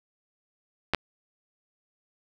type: clicks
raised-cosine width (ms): 0.3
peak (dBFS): -8 / -7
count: 2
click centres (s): 0.936 / 0.947
effects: none